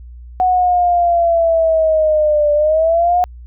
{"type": "linear two-way sweep", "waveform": "sine", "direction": "down then up", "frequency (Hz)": [740, 587.3, 726], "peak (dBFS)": -10, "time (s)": [0.4, 3.24], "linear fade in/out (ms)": 0, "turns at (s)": 2.53, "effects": ["added 60 Hz sine -32 dBFS peak until 3.46 s"]}